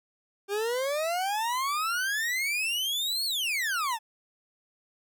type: exponential two-way sweep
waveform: 40% pulse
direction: up then down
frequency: 392.2 to 4448 to 851 Hz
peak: -26 dBFS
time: 0.48-3.99 s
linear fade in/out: 50 ms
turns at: 3.25 s
effects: none